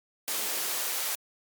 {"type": "noise with high-pass filter sweep", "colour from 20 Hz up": "white", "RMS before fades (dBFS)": -31, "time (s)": [0.28, 1.15], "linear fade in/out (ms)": 0, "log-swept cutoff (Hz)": [260, 600], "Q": 0.97, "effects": ["Opus 48 kbps"]}